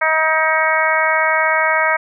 harmonic tone, 316.5 Hz, D#4, 30 cents sharp, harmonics 2 / 3 / 4 / 5 / 6 / 7, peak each -20 / -20 / -20 / -20 / -20 / -20 dBFS, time 0.01-1.97 s, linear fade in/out 10 ms, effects none

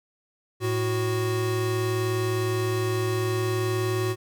square tone pair together, 110 / 369.5 Hz, A2 / F#4, 0 / -2 cents, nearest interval octave + major sixth, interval 2098 cents, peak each -27 dBFS, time 0.6-4.16 s, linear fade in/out 50 ms, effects none

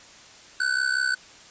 square tone with amplitude modulation, 1506 Hz, F#6, 30 cents sharp, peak -19 dBFS, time 0.6-1.15 s, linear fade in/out 5 ms, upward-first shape sine, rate 65.5 Hz, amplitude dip 80%, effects white hiss -48 dBFS RMS until 1.5 s + resampled to 16000 Hz

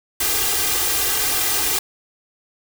white noise with comb filter, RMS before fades -20 dBFS, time 0.2-1.79 s, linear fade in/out 5 ms, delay 2.5 ms, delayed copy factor +0.9, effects none

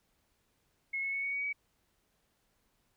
sine tone with pitch steps, 2175 / 2194 / 2213 / 2232 / 2252 / 2271 Hz, C#7 / C#7 / C#7 / C#7 / C#7 / C#7, -33 / -18 / -3 / +11 / +27 / +41 cents, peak -32 dBFS, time 0.93-1.53 s, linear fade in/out 10 ms, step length 100 ms, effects pink hiss -75 dBFS RMS until 2.96 s

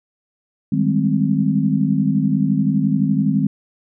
sine chord, Ab major seventh, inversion second, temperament equal, 155.56 / 196 / 207.7 / 261.6 Hz, Eb3 / G3 / Ab3 / C4, 0 / 0 / 0 / 0 cents, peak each -20 dBFS, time 0.72-3.47 s, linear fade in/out 5 ms, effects none

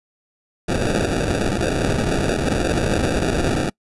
violet noise with sample-and-hold, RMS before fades -20 dBFS, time 0.68-3.7 s, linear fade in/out 10 ms, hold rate 1050 Hz, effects noise-tail reverb RT60 0.1 s tail -26 dB re dry + resampled to 24000 Hz

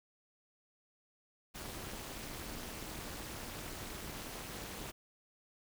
pink noise with amplitude modulation, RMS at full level -41 dBFS, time 1.54-4.92 s, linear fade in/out 20 ms, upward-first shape sine, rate 264 Hz, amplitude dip 90%, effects none

